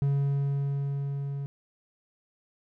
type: tone with level ramp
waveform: triangle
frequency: 140 Hz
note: C#3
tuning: 18 cents sharp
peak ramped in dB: -20 to -29 dBFS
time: 0.02-1.46 s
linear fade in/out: 0 ms
effects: none